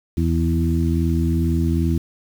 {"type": "harmonic tone with a mistuned harmonic", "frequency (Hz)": 82.5, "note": "E2", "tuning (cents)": 2, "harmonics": [1, 2, 3, 4], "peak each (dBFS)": [-19, -22, -24, -25], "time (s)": [0.17, 1.98], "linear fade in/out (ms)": 5, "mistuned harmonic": 1, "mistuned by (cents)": -26, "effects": ["7-bit"]}